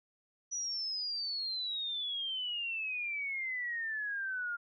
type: exponential sweep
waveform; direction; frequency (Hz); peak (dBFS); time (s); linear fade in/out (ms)
sine; down; 5920 to 1400; -34; 0.51-4.57; 20
effects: none